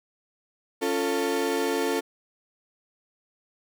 35% pulse chord, Db augmented, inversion none, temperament equal with one note detuned, 277.2 / 349.2 / 444.9 Hz, Db4 / F4 / A4, 0 / 0 / +19 cents, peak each -28 / -28 / -25 dBFS, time 0.81-2.01 s, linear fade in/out 20 ms, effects none

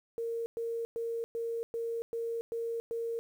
sine tone bursts, 462 Hz, A#4, 16 cents flat, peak -32 dBFS, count 8, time 0.18-3.19 s, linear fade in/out 0 ms, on 280 ms, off 110 ms, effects 10-bit

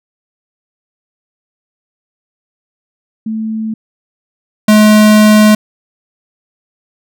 sine / square tone pair in turn, 220 / 213 Hz, A3 / G#3, 0 / +44 cents, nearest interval minor second, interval 56 cents, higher first, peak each -15 / -4 dBFS, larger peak second, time 3.26-3.74 / 4.68-5.55 s, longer second, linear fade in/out 5 ms, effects none

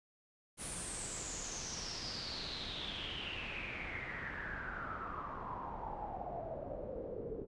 pink noise with low-pass filter sweep, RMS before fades -43 dBFS, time 0.57-7.47 s, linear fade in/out 50 ms, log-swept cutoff 10000 to 420 Hz, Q 8.1, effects resampled to 24000 Hz

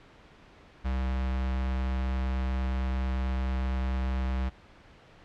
square tone with notch filter, 64.6 Hz, C2, 21 cents flat, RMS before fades -29 dBFS, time 0.84-4.5 s, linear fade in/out 20 ms, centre 390 Hz, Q 1.6, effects pink hiss -54 dBFS RMS until 5.24 s + low-pass 3000 Hz 12 dB/octave

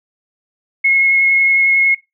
sine tone with vibrato, 2169 Hz, C#7, 38 cents flat, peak -9 dBFS, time 0.84-1.95 s, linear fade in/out 10 ms, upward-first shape triangle, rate 11 Hz, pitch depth 12 cents each way, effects noise-tail reverb RT60 0.2 s tail -20 dB re dry

